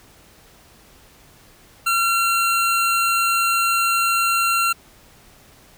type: tone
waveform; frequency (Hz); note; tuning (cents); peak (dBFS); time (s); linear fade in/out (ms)
25% pulse; 1367; F6; -37; -13; 1.86-4.73; 10
effects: pink hiss -50 dBFS RMS until 5.77 s